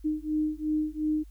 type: beating tone pair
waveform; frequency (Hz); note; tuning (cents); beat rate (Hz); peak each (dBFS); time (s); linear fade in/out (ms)
sine; 305.3 / 308.1; D#4 / D#4; -33 / -17; 2.8; -29; 0.04-1.24; 20
effects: added 50 Hz sine -45 dBFS peak until 1.3 s + white hiss -68 dBFS RMS until 1.3 s